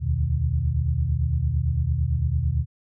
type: tone cluster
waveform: sine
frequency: 71.1 / 80 / 122.7 / 151.9 Hz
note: C#2 / D#2 / B2 / D#3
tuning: +45 / +49 / -11 / -41 cents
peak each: -28 / -23 / -25 / -31 dBFS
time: 0-2.66 s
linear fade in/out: 50 ms
effects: none